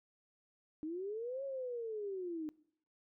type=linear two-way sweep; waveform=sine; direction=up then down; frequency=300 to 554.4 to 300 Hz; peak=-38 dBFS; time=0.83-2.49 s; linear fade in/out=0 ms; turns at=1.44 s; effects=noise-tail reverb RT60 0.7 s tail -23 dB re dry